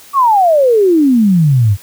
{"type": "exponential sweep", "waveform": "sine", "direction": "down", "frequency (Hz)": [1160, 94], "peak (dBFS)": -6, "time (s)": [0.13, 1.77], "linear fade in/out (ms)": 50, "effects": ["white hiss -39 dBFS RMS until 1.82 s", "high-pass 60 Hz 12 dB/octave"]}